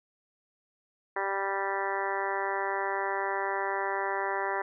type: harmonic tone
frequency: 196 Hz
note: G3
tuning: in tune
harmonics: 2 / 3 / 4 / 5 / 6 / 7 / 8 / 9 / 10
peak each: -35 / -38 / -35 / -34 / -41 / -40 / -41 / -37 / -39 dBFS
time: 1.16-4.62 s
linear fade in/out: 5 ms
effects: none